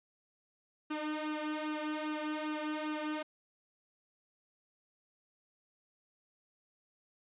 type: tone with flanger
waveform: sawtooth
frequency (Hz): 305.4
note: D#4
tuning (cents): -32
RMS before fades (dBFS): -37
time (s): 0.9-3.23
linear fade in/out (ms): 10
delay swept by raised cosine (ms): 0.71 to 2.61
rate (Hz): 2.5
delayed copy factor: +0.7
effects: resampled to 8000 Hz